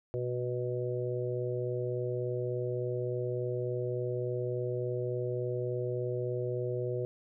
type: harmonic tone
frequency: 123.47 Hz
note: B2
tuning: in tune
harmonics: 1 / 3 / 4 / 5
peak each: -35 / -35 / -36 / -42 dBFS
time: 0.14-7.05 s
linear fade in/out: 0 ms
effects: none